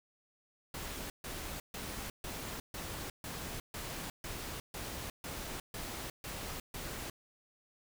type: noise bursts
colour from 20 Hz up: pink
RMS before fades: -42 dBFS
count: 13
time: 0.74-7.1 s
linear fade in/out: 2 ms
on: 360 ms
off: 140 ms
effects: none